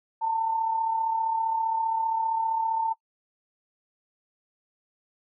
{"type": "tone with amplitude modulation", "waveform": "sine", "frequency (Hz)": 898, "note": "A5", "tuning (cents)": 35, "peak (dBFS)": -21, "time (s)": [0.21, 2.94], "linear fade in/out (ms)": 20, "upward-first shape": "sine", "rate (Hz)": 35.2, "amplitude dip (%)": 45, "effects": ["noise-tail reverb RT60 0.1 s tail -22 dB re dry"]}